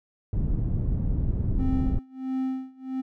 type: low-pass noise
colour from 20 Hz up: pink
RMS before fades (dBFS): -25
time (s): 0.33-1.99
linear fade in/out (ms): 2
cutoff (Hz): 160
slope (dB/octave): 12
type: tone with tremolo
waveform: triangle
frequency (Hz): 261.6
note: C4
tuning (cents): 0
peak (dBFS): -22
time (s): 1.58-3.02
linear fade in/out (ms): 20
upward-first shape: sine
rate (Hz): 1.5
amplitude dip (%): 95
effects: none